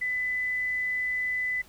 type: tone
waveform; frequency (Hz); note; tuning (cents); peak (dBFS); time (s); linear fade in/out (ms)
sine; 2002; B6; +23; -26; 0.01-1.62; 10
effects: added 60 Hz sine -58 dBFS peak until 1.68 s + pink hiss -55 dBFS RMS until 1.68 s